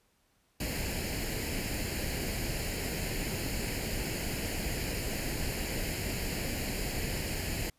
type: noise with comb filter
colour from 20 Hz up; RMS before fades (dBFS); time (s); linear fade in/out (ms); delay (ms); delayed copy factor
pink; -34; 0.6-7.7; 5; 0.42; +0.7
effects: pink hiss -71 dBFS RMS until 7.78 s + resampled to 32000 Hz